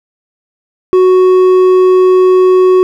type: tone with hard clipping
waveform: sine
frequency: 370 Hz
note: F#4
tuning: in tune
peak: -5 dBFS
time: 0.93-2.83 s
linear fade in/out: 0 ms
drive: 5 dB
effects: none